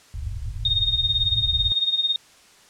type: low-pass noise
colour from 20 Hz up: white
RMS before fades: -29 dBFS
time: 0.14-1.72 s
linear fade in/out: 0 ms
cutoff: 120 Hz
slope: 96 dB/octave
type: tone with tremolo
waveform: sine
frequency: 3696 Hz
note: A#7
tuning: 16 cents flat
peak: -16 dBFS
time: 0.65-2.16 s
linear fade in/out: 2 ms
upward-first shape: sine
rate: 18 Hz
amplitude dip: 75%
effects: white hiss -52 dBFS RMS until 2.69 s + low-pass 8000 Hz 12 dB/octave